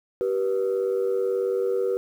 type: tone pair together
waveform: sine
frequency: 386.3 / 484.7 Hz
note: G4 / B4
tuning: -25 / -32 cents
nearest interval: major third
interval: 393 cents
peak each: -23 dBFS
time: 0.21-1.97 s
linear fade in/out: 0 ms
effects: tanh soft clip ceiling -17 dBFS + 9-bit